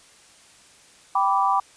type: chord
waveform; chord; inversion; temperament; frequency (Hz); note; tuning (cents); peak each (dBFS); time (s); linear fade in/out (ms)
sine; G major; none; equal with one note detuned; 784 / 987.8 / 1168.6; G5 / B5 / D6; 0 / 0 / -9; -22; 1.15-1.6; 5
effects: white hiss -52 dBFS RMS until 1.76 s + resampled to 22050 Hz